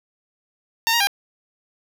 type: tone with pitch steps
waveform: 10% pulse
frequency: 913 / 939 / 802 Hz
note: A#5 / A#5 / G5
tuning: -36 / +12 / +39 cents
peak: -8 dBFS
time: 0.87-1.071 s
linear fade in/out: 0 ms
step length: 67 ms
effects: none